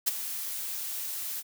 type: noise with ADSR envelope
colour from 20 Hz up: blue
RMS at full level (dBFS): -23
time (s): 0.06-1.43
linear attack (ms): 19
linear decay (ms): 20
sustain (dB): -12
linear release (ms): 39
effects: none